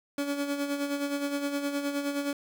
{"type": "tone with tremolo", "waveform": "30% pulse", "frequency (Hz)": 284.1, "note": "C#4", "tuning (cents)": 43, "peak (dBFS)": -24, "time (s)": [0.18, 2.33], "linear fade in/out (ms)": 2, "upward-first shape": "sine", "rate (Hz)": 9.6, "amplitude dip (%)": 55, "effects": []}